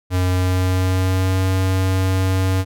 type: tone with pitch glide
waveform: square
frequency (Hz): 91.5 to 94.13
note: F#2 to F#2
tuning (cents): -19 to +30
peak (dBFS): -16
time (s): 0.1-2.65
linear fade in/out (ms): 50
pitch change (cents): +49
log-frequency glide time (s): 0.29-1.43
effects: none